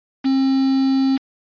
triangle tone with quantisation, 267.5 Hz, C4, 38 cents sharp, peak -12 dBFS, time 0.24-1.18 s, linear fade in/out 20 ms, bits 5, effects resampled to 11025 Hz

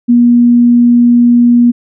sine tone, 240 Hz, B3, 49 cents flat, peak -3 dBFS, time 0.08-1.72 s, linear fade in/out 20 ms, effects none

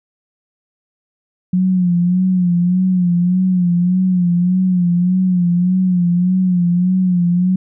sine tone with vibrato, 180 Hz, F#3, 47 cents flat, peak -11 dBFS, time 1.53-7.56 s, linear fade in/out 5 ms, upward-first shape sine, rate 1.7 Hz, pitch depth 63 cents each way, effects none

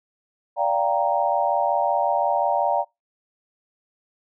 sine chord, G minor seventh, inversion second, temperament equal with one note detuned, 582.9 / 698.5 / 784 / 932.3 Hz, D5 / F5 / G5 / Bb5, -13 / 0 / 0 / 0 cents, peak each -24 dBFS, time 0.56-2.85 s, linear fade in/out 50 ms, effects noise-tail reverb RT60 0.2 s tail -24 dB re dry

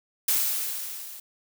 blue noise with level ramp, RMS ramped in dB -22 to -42 dBFS, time 0.28-1.2 s, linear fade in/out 5 ms, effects none

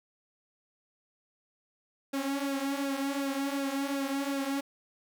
sawtooth tone with flanger, 276.2 Hz, C#4, 6 cents flat, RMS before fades -32 dBFS, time 2.13-4.61 s, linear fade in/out 10 ms, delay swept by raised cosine 0.94 to 5.64 ms, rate 2.7 Hz, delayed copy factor -0.65, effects none

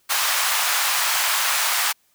pink high-pass noise, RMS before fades -21 dBFS, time 0.09-1.93 s, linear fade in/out 20 ms, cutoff 880 Hz, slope 24 dB/octave, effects white hiss -63 dBFS RMS until 2.14 s

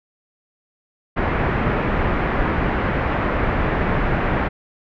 pink low-pass noise, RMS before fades -20 dBFS, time 1.16-4.49 s, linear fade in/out 20 ms, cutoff 2100 Hz, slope 24 dB/octave, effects none

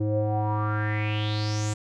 square tone with low-pass filter sweep, 106.2 Hz, G#2, 39 cents sharp, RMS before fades -26 dBFS, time 0-1.74 s, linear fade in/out 10 ms, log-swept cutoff 400 to 7800 Hz, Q 6, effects none

